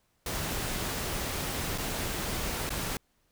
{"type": "noise with dropouts", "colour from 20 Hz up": "pink", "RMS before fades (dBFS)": -33, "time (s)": [0.26, 2.97], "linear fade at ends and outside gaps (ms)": 2, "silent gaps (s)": [[1.778, 1.782], [2.693, 2.704]], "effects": ["pink hiss -72 dBFS RMS until 3.31 s"]}